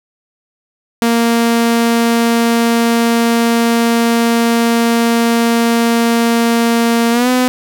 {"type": "tone with pitch glide", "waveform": "sawtooth", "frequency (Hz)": [232.5, 252.1], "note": ["A#3", "B3"], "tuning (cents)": [-4, 36], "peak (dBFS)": -6, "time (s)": [1.02, 7.48], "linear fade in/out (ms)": 0, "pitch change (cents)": 140, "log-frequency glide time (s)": [7.11, 7.29], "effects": []}